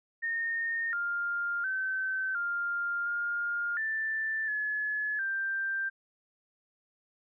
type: tone with pitch steps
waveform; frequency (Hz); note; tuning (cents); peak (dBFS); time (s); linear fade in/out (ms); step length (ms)
sine; 1836 / 1402 / 1537 / 1400 / 1412 / 1769 / 1707 / 1575; A#6 / F6 / G6 / F6 / F6 / A6 / G#6 / G6; -27 / +6 / -35 / +4 / +19 / +9 / +47 / +8; -29; 0.22-5.9; 20; 710
effects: none